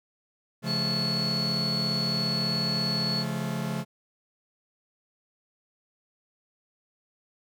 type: chord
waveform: 45% pulse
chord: Db augmented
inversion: none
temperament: just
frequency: 138.59 / 173.24 / 216.5 Hz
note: Db3 / F3 / A3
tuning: 0 / -14 / -28 cents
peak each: -33 dBFS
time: 0.62-3.85 s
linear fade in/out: 50 ms
type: tone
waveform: sine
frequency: 4400 Hz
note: C#8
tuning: 14 cents flat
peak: -27 dBFS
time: 0.66-3.25 s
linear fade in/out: 50 ms
effects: none